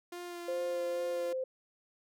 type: tone with vibrato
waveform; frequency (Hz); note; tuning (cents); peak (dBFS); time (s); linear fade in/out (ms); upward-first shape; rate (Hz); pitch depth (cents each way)
sawtooth; 349.2; F4; 0; -37; 0.12-1.33; 5; sine; 2.4; 16
type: tone with pitch glide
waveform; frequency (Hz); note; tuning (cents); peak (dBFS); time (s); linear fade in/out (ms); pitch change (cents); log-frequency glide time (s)
sine; 523.3 to 519.1; C5 to C5; 0 to -14; -32; 0.48-1.44; 5; -14; 0.76-1.06
effects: none